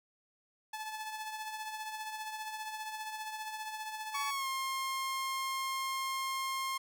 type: tone with tremolo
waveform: sawtooth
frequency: 866 Hz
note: A5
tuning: 28 cents flat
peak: -33 dBFS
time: 0.73-4.31 s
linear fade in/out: 5 ms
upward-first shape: triangle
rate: 15 Hz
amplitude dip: 55%
type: tone with pitch glide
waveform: sawtooth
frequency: 1122 to 1065.8 Hz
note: C#6 to C6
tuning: +21 to +32 cents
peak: -30 dBFS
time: 4.14-6.78 s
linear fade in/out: 10 ms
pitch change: -89 cents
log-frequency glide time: 4.29-4.47 s
effects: none